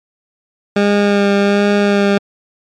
20% pulse tone with vibrato, 202.3 Hz, G#3, 45 cents flat, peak -5 dBFS, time 0.76-2.18 s, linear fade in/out 5 ms, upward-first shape sine, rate 1.3 Hz, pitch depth 16 cents each way, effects low-pass 4000 Hz 12 dB/octave + MP3 96 kbps

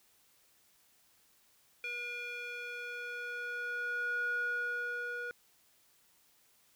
square tone with band-pass filter sweep, 482.5 Hz, B4, 40 cents flat, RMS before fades -38 dBFS, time 1.84-5.31 s, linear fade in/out 0 ms, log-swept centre 2300 to 1200 Hz, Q 5.6, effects white hiss -68 dBFS RMS until 6.75 s

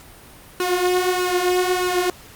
sawtooth tone with flanger, 362.2 Hz, F#4, 37 cents flat, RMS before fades -20 dBFS, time 0.6-2.1 s, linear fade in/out 2 ms, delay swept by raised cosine 0.72 to 5.92 ms, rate 1.6 Hz, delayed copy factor +0.6, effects pink hiss -44 dBFS RMS until 2.35 s + Opus 48 kbps

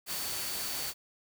sine tone in noise, 4507 Hz, C#8, 28 cents sharp, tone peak -42 dBFS, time 0.06-0.94 s, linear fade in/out 50 ms, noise white, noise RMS -36 dBFS, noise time 0.06-0.94 s, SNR -9 dB, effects none

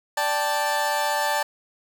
30% pulse chord, D suspended fourth, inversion none, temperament equal, 587.3 / 784 / 880 Hz, D5 / G5 / A5, 0 / 0 / 0 cents, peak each -25 / -27 / -21 dBFS, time 0.17-1.43 s, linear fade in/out 5 ms, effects none

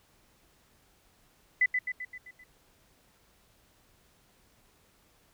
sine tone with echo, 2002 Hz, B6, 23 cents sharp, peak -20 dBFS, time 1.61-1.66 s, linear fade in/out 5 ms, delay 130 ms, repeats 6, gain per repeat -5 dB, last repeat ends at 2.44 s, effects pink hiss -65 dBFS RMS until 5.33 s

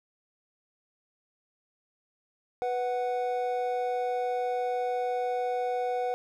triangle tone pair together, 493.9 / 740 Hz, B4 / F#5, 0 / 0 cents, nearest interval perfect fifth, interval 700 cents, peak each -28 dBFS, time 2.62-6.14 s, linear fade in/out 0 ms, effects none

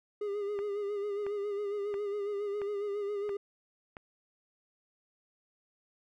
triangle tone with vibrato, 408.1 Hz, G#4, 30 cents flat, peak -30 dBFS, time 0.21-3.37 s, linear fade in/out 5 ms, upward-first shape sine, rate 7.3 Hz, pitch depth 46 cents each way
click train, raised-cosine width 0.5 ms, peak -29 dBFS, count 6, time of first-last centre 0.59-3.968 s, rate 1.48 Hz
effects none

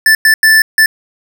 square tone bursts at uneven times, 1760 Hz, A6, in tune, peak -5 dBFS, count 4, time 0.06-0.15 / 0.25-0.34 / 0.43-0.62 / 0.78-0.86 s, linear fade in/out 2 ms, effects none

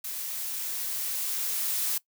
blue noise with level ramp, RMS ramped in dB -35 to -28 dBFS, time 0.04-1.98 s, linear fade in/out 5 ms, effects noise-tail reverb RT60 0.1 s tail -20 dB re dry

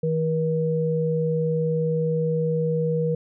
sine tone pair together, 160 / 479.5 Hz, D#3 / A#4, +49 / +49 cents, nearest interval octave + perfect fifth, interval 1900 cents, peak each -23 dBFS, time 0.03-3.15 s, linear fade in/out 5 ms, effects none

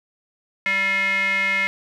square tone with band-pass filter, 194.6 Hz, G3, 12 cents flat, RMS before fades -21 dBFS, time 0.66-1.67 s, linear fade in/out 0 ms, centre 2100 Hz, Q 8.3, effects none

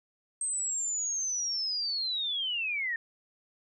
sine linear sweep, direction down, 8370 to 1794 Hz, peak -29 dBFS, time 0.41-2.96 s, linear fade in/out 2 ms, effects none

